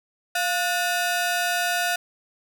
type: ring-modulated tone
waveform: sawtooth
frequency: 1080 Hz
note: C#6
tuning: 45 cents flat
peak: -15 dBFS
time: 0.35-1.96 s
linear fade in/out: 5 ms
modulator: 380 Hz
effects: none

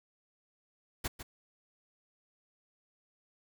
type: noise with echo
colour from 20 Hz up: pink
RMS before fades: -34 dBFS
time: 1.04-1.08 s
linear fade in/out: 10 ms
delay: 150 ms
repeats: 1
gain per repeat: -10 dB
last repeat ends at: 1.23 s
effects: none

